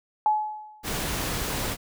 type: tone with exponential decay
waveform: sine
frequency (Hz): 853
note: G#5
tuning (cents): +46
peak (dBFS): -16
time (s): 0.26-0.91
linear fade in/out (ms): 1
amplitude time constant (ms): 140
type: noise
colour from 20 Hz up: pink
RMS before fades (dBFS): -29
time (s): 0.83-1.77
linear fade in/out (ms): 50
effects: none